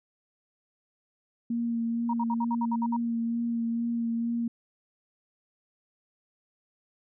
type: tone with vibrato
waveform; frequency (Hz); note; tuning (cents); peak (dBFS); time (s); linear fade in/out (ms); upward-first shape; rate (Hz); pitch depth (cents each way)
sine; 232.7; A#3; -3; -26; 1.5-4.48; 5; sine; 2.2; 17
type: tone bursts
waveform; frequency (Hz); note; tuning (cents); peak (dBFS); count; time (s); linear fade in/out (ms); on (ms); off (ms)
sine; 943; A#5; +20; -28; 9; 2.09-2.966; 5; 44; 60
effects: none